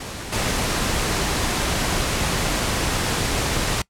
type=noise with level steps; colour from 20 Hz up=pink; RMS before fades=-32 / -22 dBFS; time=0-3.82 s; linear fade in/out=5 ms; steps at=0.32 s; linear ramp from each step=10 ms; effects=noise-tail reverb RT60 0.1 s tail -22 dB re dry + low-pass 10000 Hz 12 dB/octave